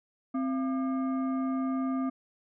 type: tone with frequency modulation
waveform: sine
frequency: 262.3 Hz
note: C4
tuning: 4 cents sharp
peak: -27 dBFS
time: 0.34-2.1 s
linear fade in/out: 10 ms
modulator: 941 Hz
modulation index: 0.51
effects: none